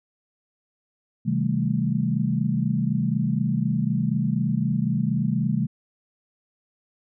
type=chord; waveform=sine; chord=A half-diminished seventh; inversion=first; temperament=equal with one note detuned; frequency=130.81 / 159.02 / 196 / 220 Hz; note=C3 / Eb3 / G3 / A3; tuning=0 / +38 / 0 / 0 cents; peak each=-26 dBFS; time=1.25-5.67 s; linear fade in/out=20 ms; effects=none